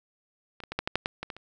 clicks, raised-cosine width 0.3 ms, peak -26 / -23 / -18 / -11 / -12 / -8 / -11 / -18 / -20 / -29 dBFS, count 10, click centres 0.603 / 0.637 / 0.72 / 0.79 / 0.875 / 0.956 / 1.059 / 1.23 / 1.302 / 1.366 s, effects none

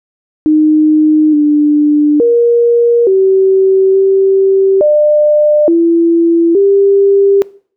sine tone with pitch steps, 307.8 / 297 / 472.4 / 383 / 387 / 599 / 335.6 / 396.7 Hz, D#4 / D4 / A#4 / G4 / G4 / D5 / E4 / G4, -19 / +20 / +23 / -40 / -22 / +34 / +31 / +21 cents, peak -5 dBFS, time 0.46-7.42 s, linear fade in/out 0 ms, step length 870 ms, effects noise-tail reverb RT60 0.5 s tail -21 dB re dry

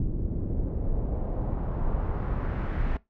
brown noise with low-pass filter sweep, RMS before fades -28 dBFS, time 0-2.97 s, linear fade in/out 2 ms, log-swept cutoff 290 to 2100 Hz, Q 1.3, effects noise-tail reverb RT60 0.2 s tail -21 dB re dry

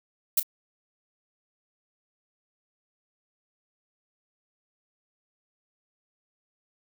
violet noise with echo, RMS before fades -21 dBFS, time 0.37-0.4 s, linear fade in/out 5 ms, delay 31 ms, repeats 1, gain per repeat -13 dB, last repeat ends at 0.431 s, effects none

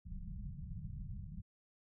pink low-pass noise, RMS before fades -45 dBFS, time 0.05-1.42 s, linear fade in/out 20 ms, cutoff 200 Hz, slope 96 dB/octave, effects none

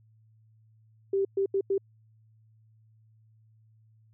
sine tone bursts at uneven times, 391.5 Hz, G4, 2 cents flat, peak -23 dBFS, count 4, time 1.13-1.25 / 1.37-1.46 / 1.54-1.61 / 1.7-1.78 s, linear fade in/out 5 ms, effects added 110 Hz sine -58 dBFS peak until 4.13 s

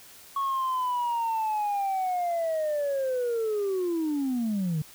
sine linear sweep, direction down, 1109 to 146.83 Hz, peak -23 dBFS, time 0.36-4.82 s, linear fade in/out 5 ms, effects tanh soft clip ceiling -23 dBFS + white hiss -50 dBFS RMS until 4.94 s

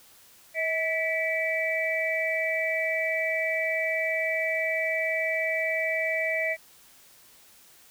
sine tone cluster, 642 / 1963 / 2303 Hz, E5 / B6 / D7, -46 / -11 / -34 cents, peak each -29 dBFS, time 0.54-6.57 s, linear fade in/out 50 ms, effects white hiss -55 dBFS RMS until 7.9 s

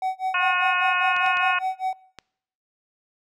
triangle tone with tremolo, 753 Hz, F#5, 30 cents sharp, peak -19 dBFS, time 0.02-1.93 s, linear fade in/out 2 ms, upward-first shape sine, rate 5 Hz, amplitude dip 100%
harmonic tone, 361 Hz, F#4, 43 cents flat, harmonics 2 / 3 / 4 / 5 / 6 / 7 / 8, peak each -31 / -25 / -25 / -32 / -35 / -24 / -34 dBFS, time 0.34-1.59 s, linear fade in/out 5 ms
clicks, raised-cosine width 0.2 ms, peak -20 dBFS, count 4, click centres 1.165 / 1.263 / 1.371 / 2.187 s
effects noise-tail reverb RT60 0.7 s tail -24 dB re dry

